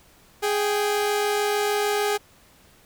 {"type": "tone pair together", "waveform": "sawtooth", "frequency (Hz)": [415.3, 784], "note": ["G#4", "G5"], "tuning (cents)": [0, 0], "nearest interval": "major seventh", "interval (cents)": 1100, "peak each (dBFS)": [-18, -25], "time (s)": [0.42, 2.18], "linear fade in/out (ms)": 20, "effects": ["pink hiss -55 dBFS RMS until 2.85 s"]}